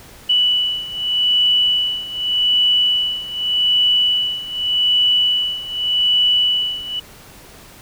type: beating tone pair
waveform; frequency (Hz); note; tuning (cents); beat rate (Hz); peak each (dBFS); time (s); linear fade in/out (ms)
sine; 2960 / 2960.84; F#7 / F#7; 0 / +1; 0.84; -16 / -19; 0.29-7; 10
effects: pink hiss -42 dBFS RMS until 7.81 s